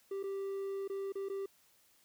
triangle tone with dropouts, 392 Hz, G4, in tune, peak -34 dBFS, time 0.11-1.46 s, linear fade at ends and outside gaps 5 ms, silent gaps 0.23-0.237 / 0.878-0.898 / 1.123-1.154 / 1.287-1.298 s, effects white hiss -68 dBFS RMS until 2.04 s

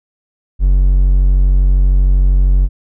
triangle tone, 46.41 Hz, F#1, 6 cents sharp, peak -5 dBFS, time 0.59-2.69 s, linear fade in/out 50 ms, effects none

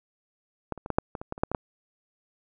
clicks, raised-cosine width 1 ms, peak -15 / -27 / -22 / -13 / -6 / -20 / -23 / -17 / -26 / -8 / -16 / -11 dBFS, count 12, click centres 0.723 / 0.777 / 0.861 / 0.903 / 0.985 / 1.152 / 1.215 / 1.324 / 1.379 / 1.435 / 1.516 / 1.548 s, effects none

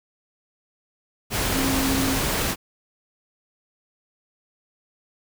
sine tone in noise, 267.8 Hz, C4, 40 cents sharp, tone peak -23 dBFS, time 1.53-2.2 s, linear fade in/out 50 ms, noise pink, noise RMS -24 dBFS, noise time 1.3-2.56 s, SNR -2 dB, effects none

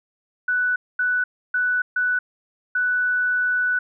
sine tone bursts at uneven times, 1486 Hz, F#6, 7 cents sharp, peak -18 dBFS, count 5, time 0.48-0.76 / 0.99-1.24 / 1.54-1.82 / 1.96-2.19 / 2.75-3.79 s, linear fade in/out 5 ms, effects none

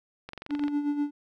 click train, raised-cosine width 0.3 ms, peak -23 dBFS, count 10, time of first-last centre 0.29-0.681 s, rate 23 Hz
triangle tone with tremolo, 290.8 Hz, D4, 17 cents flat, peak -21 dBFS, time 0.49-1.11 s, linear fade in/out 50 ms, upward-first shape sine, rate 8.1 Hz, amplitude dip 60%
effects none

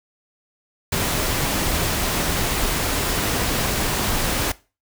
pink noise, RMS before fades -22 dBFS, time 0.92-4.52 s, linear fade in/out 5 ms, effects noise-tail reverb RT60 0.3 s tail -19 dB re dry

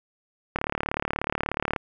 click train, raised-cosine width 0.5 ms, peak -10 dBFS, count 45, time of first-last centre 0.56-1.762 s, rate 36.6 Hz, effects none

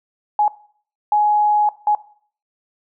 sine tone bursts at uneven times, 838 Hz, G#5, 15 cents sharp, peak -12 dBFS, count 3, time 0.39-0.48 / 1.12-1.69 / 1.87-1.95 s, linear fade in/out 2 ms, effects noise-tail reverb RT60 0.5 s tail -18 dB re dry

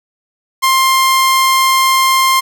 sawtooth tone, 1056 Hz, C6, 16 cents sharp, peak -5 dBFS, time 0.62-2.41 s, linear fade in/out 20 ms, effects none

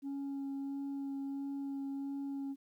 sine tone with vibrato, 276.6 Hz, C#4, 4 cents flat, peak -34 dBFS, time 0.02-2.56 s, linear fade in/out 50 ms, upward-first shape sine, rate 1.5 Hz, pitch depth 11 cents each way, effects tanh soft clip ceiling -36 dBFS + 12-bit

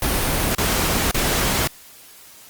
pink noise bursts, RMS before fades -20 dBFS, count 3, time 0.02-1.674 s, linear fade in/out 2 ms, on 530 ms, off 32 ms, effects white hiss -45 dBFS RMS until 2.49 s + Opus 32 kbps

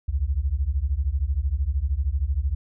sine beating tone pair, 62.8 / 75.8 Hz, B1 / D#2, +30 / -45 cents, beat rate 13 Hz, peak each -24 dBFS, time 0.08-2.55 s, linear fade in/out 10 ms, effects none

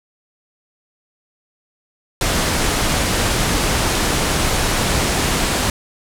pink low-pass noise, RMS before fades -18 dBFS, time 2.21-5.7 s, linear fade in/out 2 ms, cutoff 11000 Hz, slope 24 dB/octave, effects none

